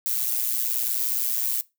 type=noise with amplitude modulation; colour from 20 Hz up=violet; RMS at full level=-22 dBFS; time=0.06-1.61 s; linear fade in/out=0 ms; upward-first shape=sine; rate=119 Hz; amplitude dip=75%; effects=noise-tail reverb RT60 0.2 s tail -19 dB re dry